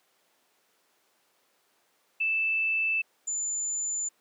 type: tone pair in turn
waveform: sine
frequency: 2639 / 7059 Hz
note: E7 / A8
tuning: +1 / +5 cents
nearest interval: octave + perfect fourth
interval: 1704 cents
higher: second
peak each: -24 / -28 dBFS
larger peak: first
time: 2.2-3.02 / 3.27-4.09 s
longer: neither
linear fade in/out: 10 ms
effects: pink hiss -68 dBFS RMS until 4.2 s + high-pass 400 Hz 12 dB/octave